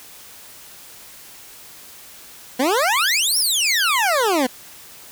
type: exponential two-way sweep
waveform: 20% pulse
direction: up then down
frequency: 240 to 5610 to 240 Hz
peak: -11 dBFS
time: 2.59-4.47 s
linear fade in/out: 10 ms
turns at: 3.38 s
effects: white hiss -42 dBFS RMS until 5.11 s